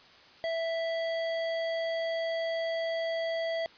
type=tone; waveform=square; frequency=659.3 Hz; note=E5; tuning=in tune; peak=-30 dBFS; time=0.44-3.66 s; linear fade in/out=0 ms; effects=white hiss -55 dBFS RMS until 3.77 s + resampled to 11025 Hz